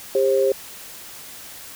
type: tone pair together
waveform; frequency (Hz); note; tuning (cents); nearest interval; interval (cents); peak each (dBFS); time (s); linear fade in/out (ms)
sine; 399.3 / 533; G4 / C5; +32 / +32; perfect fourth; 500; -18; 0.15-0.52; 2
effects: white hiss -39 dBFS RMS until 1.75 s